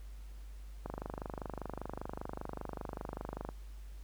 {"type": "click train", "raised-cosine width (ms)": 1, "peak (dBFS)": -25, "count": 67, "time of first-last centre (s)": [0.86, 3.489], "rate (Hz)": 25.1, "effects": ["added 50 Hz sine -45 dBFS peak until 4.03 s", "pink hiss -64 dBFS RMS until 4.03 s"]}